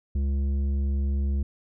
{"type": "tone with tanh clipping", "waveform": "sine", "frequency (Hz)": 69.3, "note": "C#2", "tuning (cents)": 0, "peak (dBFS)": -24, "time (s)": [0.15, 1.43], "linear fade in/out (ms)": 5, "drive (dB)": 9, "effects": []}